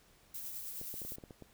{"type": "noise with tremolo", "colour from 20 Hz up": "violet", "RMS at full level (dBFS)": -42, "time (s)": [0.34, 1.16], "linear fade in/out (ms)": 5, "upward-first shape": "triangle", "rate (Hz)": 9.6, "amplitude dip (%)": 35}
{"type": "clicks", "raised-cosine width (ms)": 2, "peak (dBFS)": -35, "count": 9, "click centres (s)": [0.814, 0.941, 1.018, 1.05, 1.121, 1.184, 1.238, 1.308, 1.423]}
{"effects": ["pink hiss -65 dBFS RMS until 1.53 s"]}